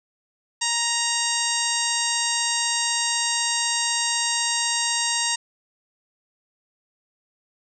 harmonic tone, 936 Hz, A#5, 7 cents sharp, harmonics 1 / 2 / 3 / 4 / 5 / 6 / 7 / 8 / 9, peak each -30 / -30 / -30 / -30 / -30 / -30 / -30 / -30 / -30 dBFS, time 0.61-5.36 s, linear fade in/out 10 ms, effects none

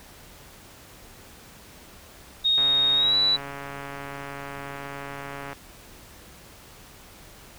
sine tone with pitch glide, 3729 to 3946 Hz, A#7 to B7, 0 to -2 cents, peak -18 dBFS, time 2.44-3.37 s, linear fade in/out 20 ms, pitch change +98 cents, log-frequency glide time 2.95-3.16 s
click train, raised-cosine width 0.5 ms, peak -21 dBFS, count 414, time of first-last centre 2.58-5.53 s, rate 140 Hz
effects pink hiss -48 dBFS RMS until 7.58 s

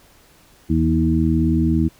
harmonic tone with a mistuned harmonic, 80 Hz, D#2, 49 cents sharp, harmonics 1 / 2 / 3 / 4, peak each -20 / -20 / -20 / -20 dBFS, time 0.69-1.89 s, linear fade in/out 20 ms, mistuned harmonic 2, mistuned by +19 cents, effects pink hiss -52 dBFS RMS until 1.99 s

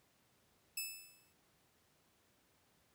10% pulse tone with exponential decay, 2618 Hz, E7, 13 cents flat, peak -28 dBFS, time 0.77-1.33 s, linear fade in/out 5 ms, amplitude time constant 120 ms, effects pink hiss -73 dBFS RMS until 2.94 s + high-pass 80 Hz 12 dB/octave

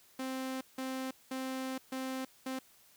sawtooth tone bursts at uneven times, 261.8 Hz, C4, 1 cent sharp, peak -32 dBFS, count 5, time 0.19-0.61 / 0.78-1.11 / 1.31-1.78 / 1.92-2.25 / 2.46-2.59 s, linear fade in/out 5 ms, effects white hiss -63 dBFS RMS until 2.96 s

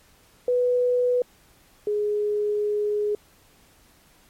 sine tone pair in turn, 493.9 / 417.1 Hz, B4 / G#4, 0 / +7 cents, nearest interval minor third, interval 293 cents, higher first, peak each -18 / -21 dBFS, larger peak first, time 0.48-1.22 / 1.87-3.15 s, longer second, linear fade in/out 2 ms, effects pink hiss -57 dBFS RMS until 4.29 s + MP3 64 kbps

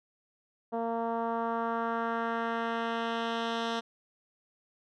10% pulse tone with low-pass filter sweep, 230 Hz, A#3, 23 cents flat, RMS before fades -32 dBFS, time 0.72-3.81 s, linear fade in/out 20 ms, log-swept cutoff 710 to 4200 Hz, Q 1.5, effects none

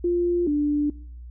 sine tone pair in turn, 349.2 / 293.6 Hz, F4 / D4, 0 / 0 cents, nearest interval minor third, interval 300 cents, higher first, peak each -19 dBFS, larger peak neither, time 0.04-0.47 / 0.47-0.9 s, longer neither, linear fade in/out 5 ms, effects noise-tail reverb RT60 0.6 s tail -23 dB re dry + added 60 Hz sine -37 dBFS peak until 1.3 s

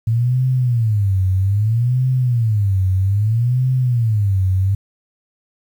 sine tone with vibrato, 110 Hz, A2, in tune, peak -13 dBFS, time 0.07-4.75 s, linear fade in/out 5 ms, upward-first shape sine, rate 0.62 Hz, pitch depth 280 cents each way, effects 8-bit

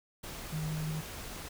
sine tone in noise, 155.56 Hz, D#3, in tune, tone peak -33 dBFS, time 0.52-1.01 s, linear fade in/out 10 ms, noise pink, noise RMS -43 dBFS, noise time 0.23-1.49 s, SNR +7 dB, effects none

